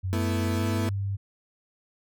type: tone with pitch glide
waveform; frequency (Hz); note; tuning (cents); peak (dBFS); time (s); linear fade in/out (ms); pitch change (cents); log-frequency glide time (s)
sine; 93.8 to 98.92; F#2 to G2; +24 to +16; -26; 0.03-1.17; 20; +92; 0.57-0.66
type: chord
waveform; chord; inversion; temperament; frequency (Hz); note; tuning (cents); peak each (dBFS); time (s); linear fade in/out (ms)
35% pulse; A suspended second; none; equal; 220 / 246.9 / 329.6; A3 / B3 / E4; 0 / 0 / 0; -30; 0.13-0.89; 0
effects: none